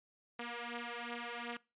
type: beating tone pair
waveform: 5% pulse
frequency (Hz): 236.6 / 239.3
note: A#3 / A#3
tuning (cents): +26 / +46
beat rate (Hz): 2.7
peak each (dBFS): -32 / -33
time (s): 0.39-1.57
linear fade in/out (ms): 5
effects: noise-tail reverb RT60 0.3 s tail -23 dB re dry + resampled to 8000 Hz